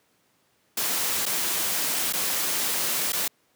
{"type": "noise with dropouts", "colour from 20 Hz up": "white", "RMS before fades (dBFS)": -26, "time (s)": [0.77, 3.28], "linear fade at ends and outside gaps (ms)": 5, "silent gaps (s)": [[1.256, 1.262], [2.126, 2.134], [3.122, 3.13]], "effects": ["pink hiss -66 dBFS RMS until 3.55 s", "high-pass 150 Hz 12 dB/octave"]}